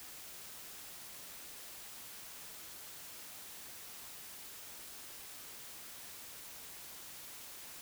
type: silence
effects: white hiss -50 dBFS RMS until 7.81 s